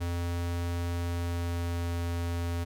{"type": "tone with pitch glide", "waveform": "square", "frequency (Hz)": [86.4, 85.75], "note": ["F2", "F2"], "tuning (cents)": [-18, -31], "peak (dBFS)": -30, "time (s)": [0, 2.65], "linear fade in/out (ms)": 20, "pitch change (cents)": -13, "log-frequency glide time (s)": [0.92, 2.02], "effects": []}